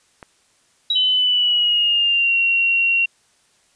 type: click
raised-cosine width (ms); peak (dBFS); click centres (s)
0.5; -21; 0.228
type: tone with exponential decay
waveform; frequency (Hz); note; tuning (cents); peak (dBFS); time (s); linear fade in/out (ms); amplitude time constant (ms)
sine; 3868; B7; -37; -14; 0.9-1.22; 5; 69
type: tone with pitch glide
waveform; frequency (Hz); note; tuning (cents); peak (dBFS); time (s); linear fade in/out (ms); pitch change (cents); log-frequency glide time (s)
sine; 3028 to 2745; F#7 to F7; +39 to -31; -14; 0.95-3.06; 10; -170; 1.1-2.35
effects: white hiss -59 dBFS RMS until 3.75 s + resampled to 22050 Hz